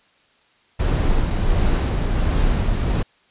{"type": "noise with tremolo", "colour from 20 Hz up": "brown", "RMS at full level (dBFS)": -17, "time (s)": [0.79, 3.03], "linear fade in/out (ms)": 10, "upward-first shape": "sine", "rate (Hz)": 1.4, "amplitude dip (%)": 30, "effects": ["white hiss -58 dBFS RMS until 3.3 s", "resampled to 8000 Hz"]}